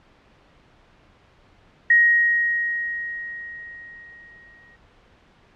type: tone with exponential decay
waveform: sine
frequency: 1883 Hz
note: A#6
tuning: 17 cents sharp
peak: -10 dBFS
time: 1.9-4.76 s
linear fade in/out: 5 ms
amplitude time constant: 620 ms
effects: pink hiss -55 dBFS RMS until 5.55 s + low-pass 3000 Hz 12 dB/octave